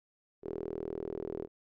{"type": "tone with band-pass filter", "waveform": "sawtooth", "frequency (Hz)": 40.36, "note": "E1", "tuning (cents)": -36, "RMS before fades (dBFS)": -39, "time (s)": [0.42, 1.48], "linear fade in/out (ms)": 50, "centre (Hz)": 400, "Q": 5.6, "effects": []}